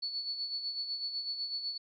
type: tone with tremolo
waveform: sine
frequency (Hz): 4435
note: C#8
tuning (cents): 0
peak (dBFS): -32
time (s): 0.02-1.78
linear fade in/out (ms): 10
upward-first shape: sine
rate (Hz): 8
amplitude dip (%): 55
effects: none